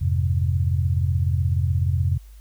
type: chord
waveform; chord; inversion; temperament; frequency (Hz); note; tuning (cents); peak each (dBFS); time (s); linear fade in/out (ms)
sine; F minor; none; equal; 87.31 / 103.83 / 130.81; F2 / Ab2 / C3; 0 / 0 / 0; -20 / -26 / -24; 0.01-2.18; 10
effects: added 51 Hz sine -41 dBFS peak until 2.4 s + white hiss -58 dBFS RMS until 2.4 s